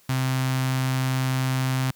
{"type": "tone with notch filter", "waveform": "sawtooth", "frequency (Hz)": 130.5, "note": "C3", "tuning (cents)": -4, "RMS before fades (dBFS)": -24, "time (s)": [0.09, 1.91], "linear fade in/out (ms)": 5, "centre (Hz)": 450, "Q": 0.81, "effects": ["white hiss -58 dBFS RMS until 1.95 s"]}